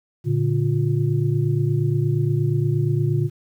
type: tone cluster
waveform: sine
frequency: 115 / 143.5 / 353.5 Hz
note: A#2 / D3 / F4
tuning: -23 / -40 / +21 cents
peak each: -21 / -20 / -27 dBFS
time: 0.24-3.3 s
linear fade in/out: 50 ms
effects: 9-bit